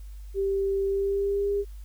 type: tone with pitch glide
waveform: sine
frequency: 392 to 403.7 Hz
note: G4 to G#4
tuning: 0 to -49 cents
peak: -23 dBFS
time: 0.34-1.65 s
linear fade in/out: 50 ms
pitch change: +51 cents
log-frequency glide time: 0.86-1.53 s
effects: added 50 Hz sine -38 dBFS peak until 1.84 s + white hiss -61 dBFS RMS until 1.84 s